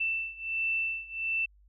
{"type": "beating tone pair", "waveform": "sine", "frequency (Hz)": [2666, 2667.4], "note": ["E7", "E7"], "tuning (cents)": [19, 20], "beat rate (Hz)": 1.4, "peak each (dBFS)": [-31, -33], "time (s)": [0, 1.46], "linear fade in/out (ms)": 10, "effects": ["added 50 Hz sine -57 dBFS peak until 1.68 s"]}